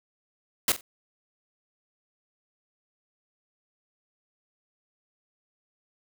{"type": "noise with echo", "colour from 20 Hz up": "white", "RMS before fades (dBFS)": -22, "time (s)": [0.68, 0.72], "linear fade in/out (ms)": 2, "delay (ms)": 45, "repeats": 2, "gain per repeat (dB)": -14, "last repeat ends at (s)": 0.81, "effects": []}